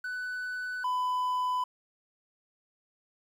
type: tone pair in turn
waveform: triangle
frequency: 1495 / 1001.3 Hz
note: F#6 / B5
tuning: +17 / +24 cents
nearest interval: perfect fifth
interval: 693 cents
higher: first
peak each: -31 / -25 dBFS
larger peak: second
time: 0.04-0.84 / 0.84-1.64 s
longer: neither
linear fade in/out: 5 ms
effects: 10-bit